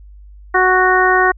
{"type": "harmonic tone", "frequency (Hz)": 370, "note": "F#4", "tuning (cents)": 0, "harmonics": [1, 2, 3, 4, 5], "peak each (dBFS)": [-16, -16, -16, -16, -16], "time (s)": [0.54, 1.32], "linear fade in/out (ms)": 10, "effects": ["added 50 Hz sine -36 dBFS peak until 1.37 s"]}